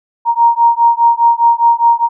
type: beating tone pair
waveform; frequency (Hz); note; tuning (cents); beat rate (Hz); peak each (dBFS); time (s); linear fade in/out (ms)
sine; 932.3 / 937.2; A#5 / A#5; 0 / +9; 4.9; -10; 0.25-2.09; 50
effects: none